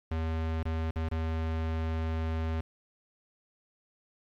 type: tone with dropouts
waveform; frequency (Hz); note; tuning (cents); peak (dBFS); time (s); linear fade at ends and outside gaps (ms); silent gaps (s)
square; 80.6; E2; -38; -30; 0.11-2.61; 5; 0.631-0.653 / 0.91-0.958 / 1.088-1.113
effects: low-pass 3000 Hz 12 dB/octave + 10-bit